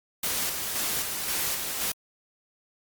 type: noise with tremolo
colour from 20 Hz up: white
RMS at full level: -28 dBFS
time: 0.23-1.92 s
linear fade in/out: 5 ms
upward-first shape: square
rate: 1.9 Hz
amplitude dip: 35%
effects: Opus 48 kbps